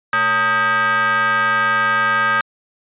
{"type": "ring-modulated tone", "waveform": "square", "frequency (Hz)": 171.5, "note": "F3", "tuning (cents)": -31, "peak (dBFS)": -12, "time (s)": [0.13, 2.41], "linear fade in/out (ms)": 2, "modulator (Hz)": 1420, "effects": ["resampled to 8000 Hz"]}